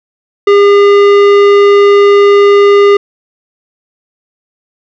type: tone with tanh clipping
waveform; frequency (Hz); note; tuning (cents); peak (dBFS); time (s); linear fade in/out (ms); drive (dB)
sine; 404.5; G#4; -46; -4; 0.47-2.97; 5; 15
effects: none